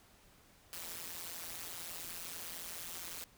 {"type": "noise with amplitude modulation", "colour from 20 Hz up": "white", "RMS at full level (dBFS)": -41, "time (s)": [0.73, 3.24], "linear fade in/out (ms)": 0, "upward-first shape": "sine", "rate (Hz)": 171, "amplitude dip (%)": 100, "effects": ["pink hiss -64 dBFS RMS until 3.37 s"]}